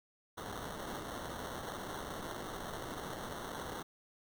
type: noise with sample-and-hold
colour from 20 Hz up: white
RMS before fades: -43 dBFS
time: 0.37-3.83 s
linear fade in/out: 10 ms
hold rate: 2450 Hz
effects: none